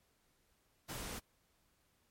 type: noise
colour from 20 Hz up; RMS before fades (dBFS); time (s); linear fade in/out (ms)
pink; -44; 0.88-1.2; 20
effects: pink hiss -75 dBFS RMS until 2.1 s + MP3 64 kbps